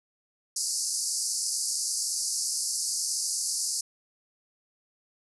pink band-pass noise, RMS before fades -30 dBFS, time 0.56-3.81 s, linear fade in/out 5 ms, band 4600 to 11000 Hz, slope 96 dB/octave, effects none

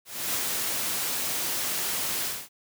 white noise with ADSR envelope, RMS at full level -27 dBFS, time 0.05-2.49 s, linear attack 300 ms, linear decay 30 ms, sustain -2 dB, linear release 250 ms, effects high-pass 100 Hz 12 dB/octave

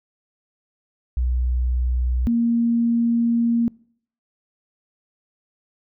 sine tone pair in turn, 61.9 / 233.7 Hz, B1 / A#3, +5 / +5 cents, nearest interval octave + major seventh, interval 2300 cents, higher second, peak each -18 / -16 dBFS, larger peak second, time 1.17-2.27 / 2.27-3.68 s, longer second, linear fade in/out 0 ms, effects noise-tail reverb RT60 0.6 s tail -25 dB re dry

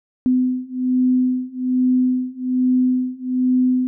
sine beating tone pair, 253.1 / 254.3 Hz, B3 / C4, +43 / -49 cents, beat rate 1.2 Hz, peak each -19 / -18 dBFS, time 0.26-3.87 s, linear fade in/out 0 ms, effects none

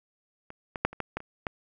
clicks, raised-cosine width 0.5 ms, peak -27 / -18 / -7 / -27 / -15 / -16 / -28 / -15 dBFS, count 8, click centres 0.504 / 0.758 / 0.85 / 0.93 / 1.003 / 1.17 / 1.204 / 1.468 s, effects none

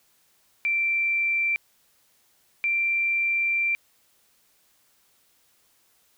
sine tone pair in turn, 2349 / 2358 Hz, D7 / D7, 0 / +6 cents, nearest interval unison, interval 6 cents, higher second, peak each -21 dBFS, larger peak neither, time 0.65-1.56 / 2.64-3.75 s, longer second, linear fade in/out 0 ms, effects white hiss -64 dBFS RMS until 6.17 s

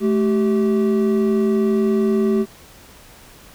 triangle tone pair together, 216.8 / 386.8 Hz, A3 / G4, -25 / -23 cents, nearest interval minor seventh, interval 1002 cents, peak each -15 / -16 dBFS, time 0-2.46 s, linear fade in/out 50 ms, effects pink hiss -45 dBFS RMS until 3.54 s

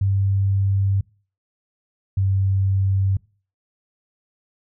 sine tone pair in turn, 98 / 96.76 Hz, G2 / G2, 0 / -22 cents, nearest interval unison, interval 22 cents, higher first, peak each -16 dBFS, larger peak neither, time 0.01-1.01 / 2.17-3.17 s, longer neither, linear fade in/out 5 ms, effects noise-tail reverb RT60 0.4 s tail -24 dB re dry

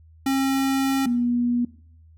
square / sine tone pair in turn, 269.7 / 241.4 Hz, C#4 / B3, -47 / -39 cents, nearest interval major second, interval 192 cents, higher first, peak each -20 / -19 dBFS, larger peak second, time 0.26-1.06 / 1.06-1.65 s, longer first, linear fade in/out 5 ms, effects noise-tail reverb RT60 0.6 s tail -19 dB re dry + added 80 Hz sine -48 dBFS peak until 2.17 s

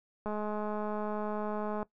click train, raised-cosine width 1 ms, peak -23 dBFS, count 332, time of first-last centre 0.26-1.829 s, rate 211 Hz, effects noise-tail reverb RT60 0.1 s tail -19 dB re dry

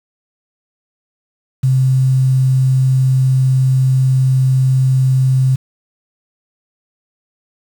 sine tone with quantisation, 130.9 Hz, C3, 1 cent sharp, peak -9 dBFS, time 1.63-5.56 s, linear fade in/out 10 ms, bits 6, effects none

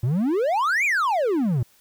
triangle exponential two-way sweep, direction up then down, 110 to 2489 to 110 Hz, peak -17 dBFS, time 0.03-1.63 s, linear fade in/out 5 ms, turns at 0.85 s, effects white hiss -58 dBFS RMS until 1.8 s

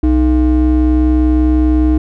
triangle ring-modulated tone, 186.6 Hz, F#3, 15 cents sharp, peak -3 dBFS, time 0.03-1.98 s, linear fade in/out 5 ms, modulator 124 Hz, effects none

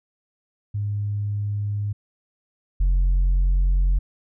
sine tone pair in turn, 102.8 / 45.03 Hz, G#2 / F#1, -17 / -46 cents, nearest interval octave + major second, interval 1429 cents, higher first, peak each -22 / -13 dBFS, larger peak second, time 0.74-1.93 / 2.8-3.99 s, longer neither, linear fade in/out 10 ms, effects tanh soft clip ceiling -15 dBFS

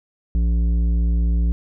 sine tone with tanh clipping, 57.7 Hz, A#1, 17 cents flat, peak -17 dBFS, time 0.35-1.52 s, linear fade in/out 0 ms, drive 10 dB, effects none

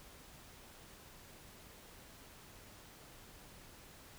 silence, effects pink hiss -57 dBFS RMS until 4.18 s

